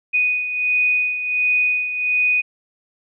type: beating tone pair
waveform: sine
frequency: 2484 / 2485.4 Hz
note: D#7 / D#7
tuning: -3 / -3 cents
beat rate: 1.4 Hz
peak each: -17 / -24 dBFS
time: 0.13-2.42 s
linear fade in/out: 20 ms
effects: none